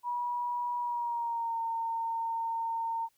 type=tone with pitch glide; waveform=sine; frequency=968 to 913.7 Hz; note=B5 to A#5; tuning=-35 to -35 cents; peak=-30 dBFS; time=0.03-3.09 s; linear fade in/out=50 ms; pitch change=-100 cents; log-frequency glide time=0.79-1.59 s; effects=white hiss -72 dBFS RMS until 3.17 s